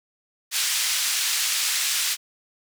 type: band-pass noise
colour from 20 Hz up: white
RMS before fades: -24 dBFS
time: 0.51-2.17 s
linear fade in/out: 50 ms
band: 1900 to 8100 Hz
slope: 12 dB/octave
effects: none